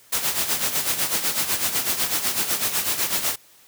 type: noise with tremolo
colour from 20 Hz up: white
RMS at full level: -21 dBFS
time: 0.12-3.36 s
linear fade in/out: 10 ms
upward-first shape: sine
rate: 8 Hz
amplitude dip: 65%
effects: white hiss -53 dBFS RMS until 3.67 s + high-pass 80 Hz 12 dB/octave